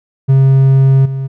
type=tone with level steps; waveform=triangle; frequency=134.6 Hz; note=C3; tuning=49 cents sharp; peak=-3 / -14 dBFS; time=0.28-1.28 s; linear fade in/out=20 ms; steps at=1.05 s; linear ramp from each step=10 ms; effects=none